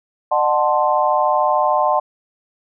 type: chord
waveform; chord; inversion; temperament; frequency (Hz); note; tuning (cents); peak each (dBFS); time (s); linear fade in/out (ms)
sine; D# diminished seventh; none; equal with one note detuned; 606.6 / 740 / 880 / 1046.5; D#5 / F#5 / A5 / C6; -44 / 0 / 0 / 0; -19; 0.31-2; 10
effects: none